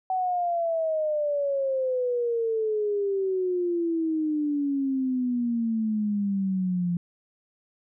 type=exponential sweep; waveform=sine; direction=down; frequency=755 to 172.2 Hz; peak=-23 dBFS; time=0.1-6.97 s; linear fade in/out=2 ms; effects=none